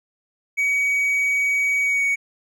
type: tone with pitch glide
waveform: triangle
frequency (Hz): 2261 to 2238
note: C#7 to C#7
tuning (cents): +34 to +16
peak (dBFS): -16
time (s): 0.57-2.16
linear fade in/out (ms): 20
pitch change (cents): -18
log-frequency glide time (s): 1.81-2.03
effects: none